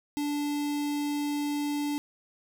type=tone with notch filter; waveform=square; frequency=291.5 Hz; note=D4; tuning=13 cents flat; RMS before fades=-30 dBFS; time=0.17-1.98 s; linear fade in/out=0 ms; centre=1400 Hz; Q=1.5; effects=none